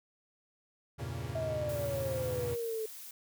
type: chord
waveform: 45% pulse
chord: E diminished seventh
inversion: none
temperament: equal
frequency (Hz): 82.41 / 98 / 116.54 / 138.59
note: E2 / G2 / Bb2 / Db3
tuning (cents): 0 / 0 / 0 / 0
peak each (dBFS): -43 / -45 / -40 / -42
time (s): 0.98-2.56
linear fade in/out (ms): 20
type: exponential sweep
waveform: sine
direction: down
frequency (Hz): 652 to 435.2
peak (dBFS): -33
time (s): 1.35-2.86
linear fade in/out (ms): 5
type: noise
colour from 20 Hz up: blue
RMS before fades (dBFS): -47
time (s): 1.69-3.11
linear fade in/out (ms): 2
effects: none